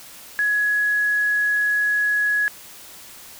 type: tone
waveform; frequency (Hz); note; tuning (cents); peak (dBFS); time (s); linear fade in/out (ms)
sine; 1679; G#6; +18; -17; 0.39-2.48; 0
effects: white hiss -42 dBFS RMS until 3.39 s